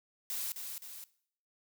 blue noise with echo, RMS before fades -37 dBFS, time 0.3-0.52 s, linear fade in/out 0 ms, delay 260 ms, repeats 2, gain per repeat -5 dB, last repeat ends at 1.04 s, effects noise-tail reverb RT60 0.6 s tail -19 dB re dry

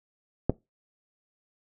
clicks, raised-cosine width 2 ms, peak -8 / -24 dBFS, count 2, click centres 0.496 / 0.504 s, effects noise-tail reverb RT60 0.2 s tail -21 dB re dry

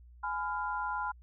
sine chord, F diminished, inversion first, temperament just, 838.1 / 1005.8 / 1396.9 Hz, Ab5 / Cb6 / F6, +16 / +31 / 0 cents, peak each -37 / -35 / -37 dBFS, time 0.23-1.12 s, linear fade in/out 10 ms, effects added 60 Hz sine -52 dBFS peak until 1.22 s

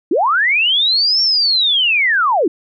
sine linear two-way sweep, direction up then down, 277.2 to 5510 to 277.2 Hz, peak -11 dBFS, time 0.11-2.48 s, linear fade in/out 5 ms, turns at 1.22 s, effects none

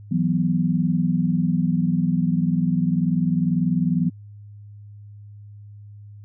sine chord, E suspended second, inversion none, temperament equal, 164.81 / 185 / 246.9 Hz, E3 / F#3 / B3, 0 / 0 / 0 cents, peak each -21 / -22 / -24 dBFS, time 0.11-4.1 s, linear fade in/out 10 ms, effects added 103 Hz sine -39 dBFS peak until 6.24 s

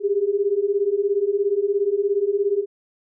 sine beating tone pair, 392 / 409 Hz, G4 / G#4, 0 / -26 cents, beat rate 17 Hz, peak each -22 / -20 dBFS, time 0-2.66 s, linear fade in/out 50 ms, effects none

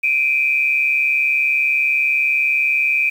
sine tone pair together, 2360 / 2500 Hz, D7 / D#7, +8 / +8 cents, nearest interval minor second, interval 100 cents, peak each -17 dBFS, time 0.03-3.1 s, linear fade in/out 10 ms, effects 7-bit

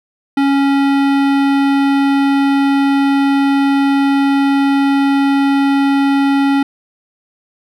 sine tone with hard clipping, 277.2 Hz, C#4, in tune, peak -12 dBFS, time 0.37-6.63 s, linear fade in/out 5 ms, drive 18 dB, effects none

